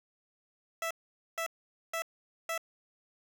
15% pulse tone bursts, 659.3 Hz, E5, in tune, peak -26 dBFS, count 4, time 0.82-2.578 s, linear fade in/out 2 ms, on 87 ms, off 470 ms, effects none

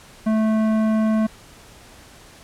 sine tone with tanh clipping, 218.5 Hz, A3, 12 cents flat, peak -18 dBFS, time 0.26-1.27 s, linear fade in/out 10 ms, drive 14 dB, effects pink hiss -46 dBFS RMS until 2.43 s + low-pass 11000 Hz 12 dB/octave

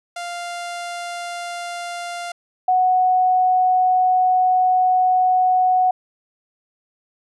sawtooth / sine tone pair in turn, 697 / 738.4 Hz, F5 / F#5, -4 / -4 cents, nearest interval minor second, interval 100 cents, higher second, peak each -23 / -13 dBFS, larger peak second, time 0.16-2.32 / 2.68-5.91 s, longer second, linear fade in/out 5 ms, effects resampled to 24000 Hz

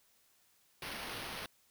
white noise with sample-and-hold, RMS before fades -43 dBFS, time 0.82-1.46 s, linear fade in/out 2 ms, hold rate 7350 Hz, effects white hiss -70 dBFS RMS until 1.7 s

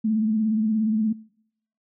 sine tone with vibrato, 217.9 Hz, A3, 17 cents flat, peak -19 dBFS, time 0.04-1.13 s, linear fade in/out 10 ms, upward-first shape sine, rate 17 Hz, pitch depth 52 cents each way, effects noise-tail reverb RT60 0.7 s tail -23 dB re dry

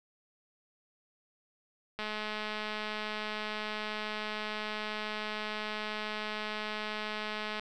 click train, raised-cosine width 0.3 ms, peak -21 dBFS, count 1195, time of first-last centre 1.99-7.596 s, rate 213 Hz, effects none

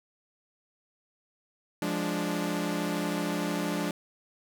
sawtooth chord, D diminished, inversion first, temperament equal, 174.61 / 207.7 / 293.7 Hz, F3 / Ab3 / D4, 0 / 0 / 0 cents, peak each -29 / -30 / -28 dBFS, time 1.82-3.91 s, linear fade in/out 2 ms, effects none

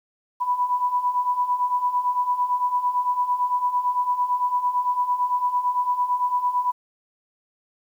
sine beating tone pair, 982 / 990.9 Hz, B5 / B5, -10 / +5 cents, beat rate 8.9 Hz, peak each -26 / -21 dBFS, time 0.4-6.72 s, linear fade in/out 20 ms, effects 9-bit

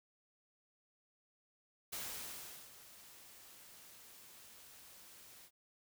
white noise with ADSR envelope, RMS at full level -43 dBFS, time 1.92-5.51 s, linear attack 11 ms, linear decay 760 ms, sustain -15 dB, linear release 65 ms, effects none

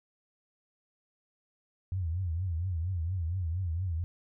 sine tone with vibrato, 87.31 Hz, F2, in tune, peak -29 dBFS, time 1.92-4.04 s, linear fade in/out 0 ms, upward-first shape triangle, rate 4.3 Hz, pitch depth 190 cents each way, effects none

